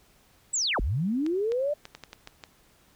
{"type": "linear two-way sweep", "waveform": "sine", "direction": "down then up", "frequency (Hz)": [8100, 32.55, 606], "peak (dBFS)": -24, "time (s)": [0.53, 1.74], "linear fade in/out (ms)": 10, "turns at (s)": 0.8}
{"type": "clicks", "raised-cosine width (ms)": 0.2, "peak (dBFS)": -23, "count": 8, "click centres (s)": [1.264, 1.52, 1.854, 1.95, 2.037, 2.131, 2.274, 2.438]}
{"effects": ["pink hiss -61 dBFS RMS until 2.95 s"]}